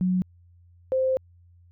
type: tone pair in turn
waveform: sine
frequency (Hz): 183.5 / 522.2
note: F#3 / C5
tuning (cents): -14 / -3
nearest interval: octave + tritone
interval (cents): 1811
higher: second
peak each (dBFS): -20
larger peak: neither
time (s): 0.01-0.22 / 0.92-1.17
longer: second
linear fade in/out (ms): 0
effects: added 87 Hz sine -52 dBFS peak until 1.71 s